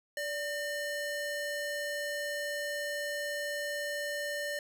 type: ring-modulated tone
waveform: square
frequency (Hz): 1200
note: D6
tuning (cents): +37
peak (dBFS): -31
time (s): 0.17-4.59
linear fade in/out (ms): 2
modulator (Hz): 618
effects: none